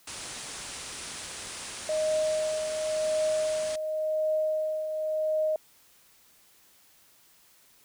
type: low-pass noise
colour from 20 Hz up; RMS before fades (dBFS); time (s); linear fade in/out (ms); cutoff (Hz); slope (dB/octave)
white; -40; 0.07-3.76; 5; 10000; 96
type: tone with tremolo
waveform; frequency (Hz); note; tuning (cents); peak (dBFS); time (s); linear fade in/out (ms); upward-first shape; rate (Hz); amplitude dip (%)
sine; 622; D#5; -1; -23; 1.89-5.56; 2; triangle; 0.92; 55
effects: white hiss -60 dBFS RMS until 7.84 s